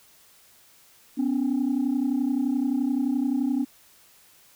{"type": "tone pair together", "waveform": "sine", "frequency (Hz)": [251.1, 282.7], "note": ["B3", "C#4"], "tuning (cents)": [29, 34], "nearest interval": "major second", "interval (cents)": 205, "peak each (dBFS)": -23, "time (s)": [1.17, 3.65], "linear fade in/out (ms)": 20, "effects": ["tanh soft clip ceiling -18 dBFS", "white hiss -56 dBFS RMS until 4.55 s"]}